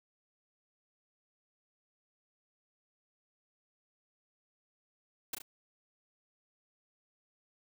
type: noise with echo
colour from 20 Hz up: white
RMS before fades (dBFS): -36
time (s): 5.33-5.35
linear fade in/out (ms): 5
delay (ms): 35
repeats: 2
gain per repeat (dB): -6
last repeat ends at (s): 5.42
effects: none

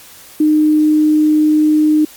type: tone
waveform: sine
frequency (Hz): 305.8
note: D#4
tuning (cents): -30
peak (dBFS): -8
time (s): 0.4-2.05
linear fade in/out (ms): 5
effects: white hiss -39 dBFS RMS until 2.16 s + Opus 48 kbps

